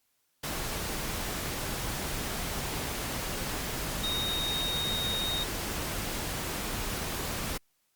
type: tone in noise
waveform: sine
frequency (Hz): 3729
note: A#7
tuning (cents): 0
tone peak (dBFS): -30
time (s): 4.03-5.44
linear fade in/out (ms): 10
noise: pink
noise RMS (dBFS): -34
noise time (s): 0.43-7.58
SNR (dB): +1
effects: white hiss -74 dBFS RMS until 7.95 s + Opus 48 kbps